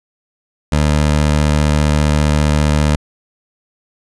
20% pulse tone, 75 Hz, D2, 37 cents sharp, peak -6 dBFS, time 0.72-2.96 s, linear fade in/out 5 ms, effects resampled to 24000 Hz

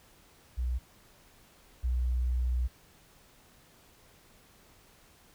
sine tone pair in turn, 61.74 / 61.74 Hz, B1 / B1, 0 / 0 cents, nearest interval unison, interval 0 cents, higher neither, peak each -28 / -26 dBFS, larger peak second, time 0.57-0.79 / 1.83-2.68 s, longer second, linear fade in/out 20 ms, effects pink hiss -60 dBFS RMS until 5.34 s

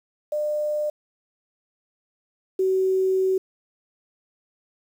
sine tone pair in turn, 600 / 378 Hz, D5 / F#4, +37 / +37 cents, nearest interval minor sixth, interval 800 cents, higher first, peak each -22 / -18 dBFS, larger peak second, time 0.32-0.9 / 2.59-3.38 s, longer second, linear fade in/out 5 ms, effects 8-bit

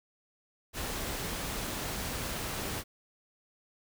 pink noise, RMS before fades -36 dBFS, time 0.73-2.84 s, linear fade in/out 50 ms, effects none

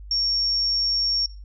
sine tone, 5510 Hz, F8, 24 cents flat, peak -20 dBFS, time 0.11-1.26 s, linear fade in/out 2 ms, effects noise-tail reverb RT60 0.3 s tail -21 dB re dry + added 50 Hz sine -37 dBFS peak until 1.44 s

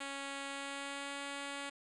5% pulse tone with pitch glide, 277.2 to 280.9 Hz, C#4 to C#4, 0 to +23 cents, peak -29 dBFS, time 0-1.7 s, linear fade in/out 10 ms, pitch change +23 cents, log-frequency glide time 0.48-1.16 s, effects resampled to 24000 Hz + 11-bit

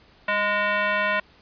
sine tone with frequency modulation, 201.1 Hz, G3, 44 cents sharp, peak -20 dBFS, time 0.28-1.2 s, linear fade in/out 5 ms, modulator 825 Hz, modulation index 2.7, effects pink hiss -55 dBFS RMS until 1.41 s + resampled to 11025 Hz

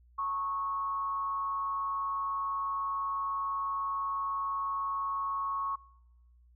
sine tone with frequency modulation, 1100 Hz, C#6, 14 cents flat, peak -30 dBFS, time 0.18-5.76 s, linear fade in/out 10 ms, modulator 186 Hz, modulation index 0.36, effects noise-tail reverb RT60 1.0 s tail -26 dB re dry + added 60 Hz sine -58 dBFS peak until 6.55 s

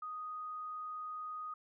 sine tone, 1244.5 Hz, D#6, in tune, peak -40 dBFS, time 0.02-1.54 s, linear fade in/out 5 ms, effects none

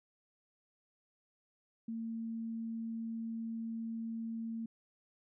sine tone, 226.9 Hz, A#3, 47 cents flat, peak -37 dBFS, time 1.88-4.66 s, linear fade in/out 5 ms, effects none

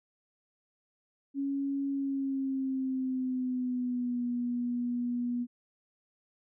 sine tone with pitch glide, 277.2 to 242.7 Hz, C#4 to B3, 0 to -30 cents, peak -29 dBFS, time 1.34-5.47 s, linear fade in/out 50 ms, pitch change -230 cents, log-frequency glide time 1.9-4.24 s, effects none

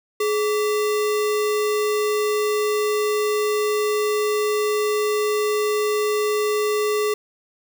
sine tone with sample-and-hold, 421.9 Hz, G#4, 27 cents sharp, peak -18 dBFS, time 0.2-7.14 s, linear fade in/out 5 ms, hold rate 1575 Hz, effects none

